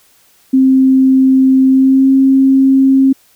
sine tone with pitch glide, 263.5 to 267.8 Hz, C4 to C4, +12 to +40 cents, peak -5 dBFS, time 0.53-3.13 s, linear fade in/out 10 ms, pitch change +28 cents, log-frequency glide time 1.68-2.09 s, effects white hiss -50 dBFS RMS until 3.35 s

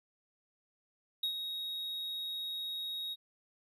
triangle tone with ADSR envelope, 3772 Hz, A#7, 20 cents sharp, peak -28 dBFS, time 1.23-3.16 s, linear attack 5 ms, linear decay 88 ms, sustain -7 dB, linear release 36 ms, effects none

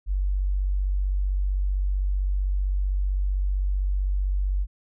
sine tone, 47.8 Hz, G1, 43 cents flat, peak -21 dBFS, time 0.06-4.67 s, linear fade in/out 50 ms, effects none

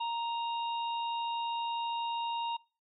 harmonic tone, 932.3 Hz, A#5, in tune, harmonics 1 / 3 / 4, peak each -32 / -42 / -44 dBFS, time 0-2.57 s, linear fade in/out 10 ms, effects noise-tail reverb RT60 0.4 s tail -25 dB re dry

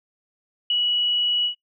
sine tone with ADSR envelope, 2930 Hz, F#7, 18 cents flat, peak -17 dBFS, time 0.7-1.55 s, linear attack 4 ms, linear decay 4 ms, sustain -2 dB, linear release 100 ms, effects noise-tail reverb RT60 0.1 s tail -19 dB re dry

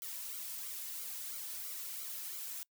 blue noise with flanger, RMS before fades -43 dBFS, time 0.02-2.63 s, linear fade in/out 0 ms, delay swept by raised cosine 1.1 to 2.6 ms, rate 3 Hz, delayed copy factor -0.85, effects noise-tail reverb RT60 0.1 s tail -24 dB re dry

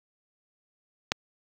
click, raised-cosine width 0.2 ms, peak -6 dBFS, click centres 1.119 s, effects high-pass 60 Hz 12 dB/octave + 7-bit

